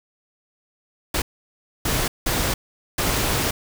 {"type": "noise bursts at uneven times", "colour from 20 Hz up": "pink", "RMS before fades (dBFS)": -22, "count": 4, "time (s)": [[1.14, 1.22], [1.85, 2.08], [2.26, 2.54], [2.98, 3.51]], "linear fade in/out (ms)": 5, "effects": []}